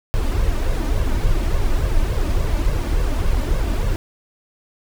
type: noise with flanger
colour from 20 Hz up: brown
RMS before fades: -18 dBFS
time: 0.14-3.96 s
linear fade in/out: 0 ms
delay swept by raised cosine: 1.8 to 3.4 ms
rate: 3.5 Hz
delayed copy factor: +0.65
effects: none